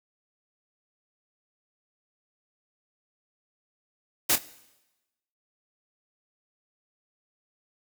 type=noise with echo; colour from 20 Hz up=white; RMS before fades=-22 dBFS; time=4.29-4.36 s; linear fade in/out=10 ms; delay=26 ms; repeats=1; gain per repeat=-11 dB; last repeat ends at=4.386 s; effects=noise-tail reverb RT60 1.0 s tail -18 dB re dry